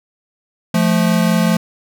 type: tone pair together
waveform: square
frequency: 173.55 / 218.5 Hz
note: F3 / A3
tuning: -11 / -12 cents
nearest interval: major third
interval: 399 cents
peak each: -15 / -16 dBFS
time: 0.74-1.57 s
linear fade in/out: 5 ms
effects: none